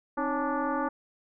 sine tone with frequency modulation, 310.1 Hz, D#4, 6 cents flat, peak -26 dBFS, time 0.17-0.89 s, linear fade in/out 10 ms, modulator 288 Hz, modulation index 3.7, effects none

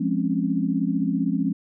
sine chord, Db major seventh, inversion first, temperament equal, 174.61 / 207.7 / 261.6 / 277.2 Hz, F3 / Ab3 / C4 / Db4, 0 / 0 / 0 / 0 cents, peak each -26 dBFS, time 0-1.53 s, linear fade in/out 10 ms, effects none

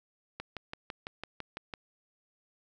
click train, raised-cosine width 0.3 ms, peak -22 dBFS, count 9, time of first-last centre 0.4-1.738 s, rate 5.98 Hz, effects none

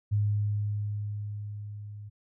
sine tone with level ramp, 103.83 Hz, G#2, in tune, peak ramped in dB -22 to -40 dBFS, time 0.11-2.1 s, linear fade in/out 20 ms, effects none

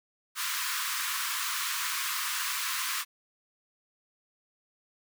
pink high-pass noise, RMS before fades -32 dBFS, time 0.35-3.05 s, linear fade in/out 50 ms, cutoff 1000 Hz, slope 96 dB/octave, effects none

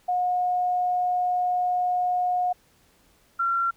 sine tone pair in turn, 722 / 1367.7 Hz, F#5 / F6, -43 / -37 cents, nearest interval major seventh, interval 1106 cents, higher second, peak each -21 dBFS, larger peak neither, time 0.08-2.53 / 3.39-3.71 s, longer first, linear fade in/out 10 ms, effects pink hiss -61 dBFS RMS until 3.76 s

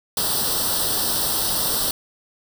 white noise with comb filter, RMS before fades -22 dBFS, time 0.17-1.91 s, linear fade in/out 2 ms, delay 0.22 ms, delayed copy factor +0.85, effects none

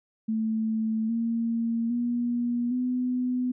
sine tone with pitch steps, 220.7 / 230.2 / 240.1 / 250.5 Hz, A3 / A#3 / B3 / B3, +5 / -22 / -49 / +25 cents, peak -24 dBFS, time 0.28-3.52 s, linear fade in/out 10 ms, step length 810 ms, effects none

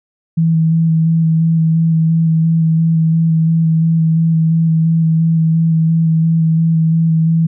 sine tone with vibrato, 162.5 Hz, E3, 24 cents flat, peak -9 dBFS, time 0.37-7.47 s, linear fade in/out 10 ms, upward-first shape square, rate 2.9 Hz, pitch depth 14 cents each way, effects none

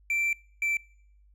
triangle tone pair in turn, 2345 / 2335 Hz, D7 / D7, -3 / -11 cents, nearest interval unison, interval 8 cents, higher first, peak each -23 dBFS, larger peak neither, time 0.1-0.33 / 0.62-0.77 s, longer first, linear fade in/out 2 ms, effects noise-tail reverb RT60 0.7 s tail -26 dB re dry + added 50 Hz sine -56 dBFS peak until 1.34 s

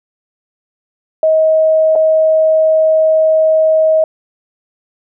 sine tone with dropouts, 633 Hz, D#5, 30 cents sharp, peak -7 dBFS, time 1.23-4.04 s, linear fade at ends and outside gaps 2 ms, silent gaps 1.954-1.959 s, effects none

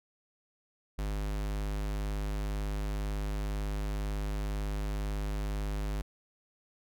square tone, 51 Hz, G#1, 31 cents flat, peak -32 dBFS, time 0.98-6.02 s, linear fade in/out 10 ms, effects none

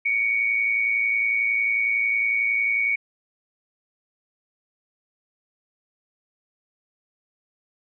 sine tone pair together, 2238 / 2349 Hz, C#7 / D7, +16 / 0 cents, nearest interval minor second, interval 84 cents, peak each -20 / -28 dBFS, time 0.05-2.96 s, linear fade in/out 10 ms, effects none

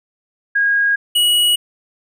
sine / square tone pair in turn, 1636 / 2915 Hz, G#6 / F#7, -26 / -26 cents, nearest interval minor seventh, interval 1000 cents, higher second, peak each -12 dBFS, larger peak neither, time 0.55-0.96 / 1.15-1.56 s, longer neither, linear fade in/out 10 ms, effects none

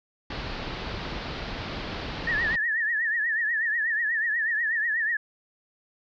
pink low-pass noise, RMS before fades -34 dBFS, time 0.3-2.56 s, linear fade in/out 5 ms, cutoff 4800 Hz, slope 48 dB/octave
sine tone with vibrato, 1800 Hz, A6, 39 cents sharp, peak -23 dBFS, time 2.27-5.17 s, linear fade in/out 5 ms, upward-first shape triangle, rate 8.2 Hz, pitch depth 130 cents each way
effects none

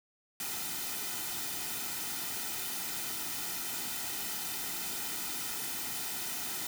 white noise with comb filter, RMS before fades -37 dBFS, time 0.4-6.67 s, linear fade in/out 2 ms, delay 1.8 ms, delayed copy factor -0.65, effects none

